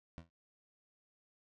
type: tone with exponential decay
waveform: 20% pulse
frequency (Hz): 83.4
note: E2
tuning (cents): +21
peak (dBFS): -38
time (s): 0.18-0.3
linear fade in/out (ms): 0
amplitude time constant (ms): 26
effects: low-pass 5000 Hz 12 dB/octave